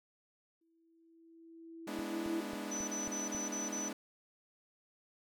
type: tone with exponential growth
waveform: sine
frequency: 329.6 Hz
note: E4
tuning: in tune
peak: -33 dBFS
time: 0.61-2.41 s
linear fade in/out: 5 ms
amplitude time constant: 390 ms
type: chord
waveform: sawtooth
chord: E dominant seventh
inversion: first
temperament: equal with one note detuned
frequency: 207.7 / 246.9 / 293.7 / 323.8 Hz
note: G#3 / B3 / D4 / E4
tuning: 0 / 0 / 0 / -31 cents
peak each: -40 / -42 / -40 / -43 dBFS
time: 1.87-3.93 s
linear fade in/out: 5 ms
type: click train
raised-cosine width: 2 ms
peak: -33 dBFS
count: 6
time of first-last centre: 1.99-3.349 s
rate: 3.68 Hz
type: tone bursts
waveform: sine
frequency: 5990 Hz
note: F#8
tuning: 20 cents sharp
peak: -38 dBFS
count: 6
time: 2.71-3.89 s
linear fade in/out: 10 ms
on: 170 ms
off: 32 ms
effects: none